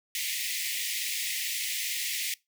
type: high-pass noise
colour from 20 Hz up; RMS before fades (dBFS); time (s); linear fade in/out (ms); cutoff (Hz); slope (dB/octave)
pink; -32; 0.15-2.34; 2; 1900; 96
effects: noise-tail reverb RT60 0.2 s tail -22 dB re dry